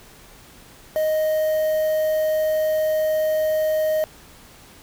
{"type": "tone with quantisation", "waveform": "triangle", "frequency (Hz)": 622.3, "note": "D#5", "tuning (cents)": 0, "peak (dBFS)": -16, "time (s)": [0.96, 4.04], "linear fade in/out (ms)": 0, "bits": 6, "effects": ["pink hiss -47 dBFS RMS until 4.82 s"]}